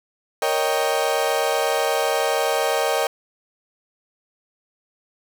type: chord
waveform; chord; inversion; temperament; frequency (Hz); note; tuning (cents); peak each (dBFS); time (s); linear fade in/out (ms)
35% pulse; Eb dominant seventh; second; equal; 466.2 / 554.4 / 622.3 / 784; Bb4 / Db5 / Eb5 / G5; 0 / 0 / 0 / 0; -23; 0.42-3.07; 2
effects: 8-bit